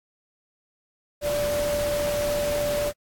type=tone in noise; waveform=sine; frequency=585 Hz; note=D5; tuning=7 cents flat; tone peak=-23 dBFS; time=1.21-2.93 s; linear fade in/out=50 ms; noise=pink; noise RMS=-32 dBFS; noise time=1.21-2.93 s; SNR=+6 dB; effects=AAC 64 kbps